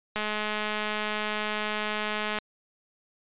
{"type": "click train", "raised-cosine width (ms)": 0.3, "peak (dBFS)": -14, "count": 473, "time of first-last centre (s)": [0.16, 2.386], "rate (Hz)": 212, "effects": ["resampled to 8000 Hz"]}